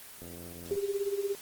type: click train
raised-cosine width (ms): 2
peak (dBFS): -33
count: 47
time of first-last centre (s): 0.22-0.756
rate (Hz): 85.9
type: tone with tremolo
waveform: sine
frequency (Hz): 399.5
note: G4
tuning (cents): +33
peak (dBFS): -26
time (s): 0.71-1.35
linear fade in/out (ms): 0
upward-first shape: sine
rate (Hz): 17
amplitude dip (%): 75
effects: white hiss -48 dBFS RMS until 1.41 s + Opus 24 kbps